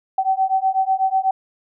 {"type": "beating tone pair", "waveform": "sine", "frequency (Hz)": [761, 769.1], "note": ["F#5", "G5"], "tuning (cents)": [48, -33], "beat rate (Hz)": 8.1, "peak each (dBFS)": -19, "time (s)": [0.18, 1.31], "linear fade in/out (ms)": 5, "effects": []}